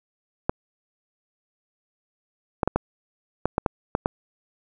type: clicks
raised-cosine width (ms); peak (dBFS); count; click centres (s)
1; -6; 9; 0.495 / 2.632 / 2.676 / 2.76 / 3.456 / 3.581 / 3.662 / 3.951 / 4.059
effects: none